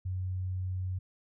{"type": "tone", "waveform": "sine", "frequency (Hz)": 92.5, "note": "F#2", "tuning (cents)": 0, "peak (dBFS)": -31, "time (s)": [0.05, 0.99], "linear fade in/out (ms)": 10, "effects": []}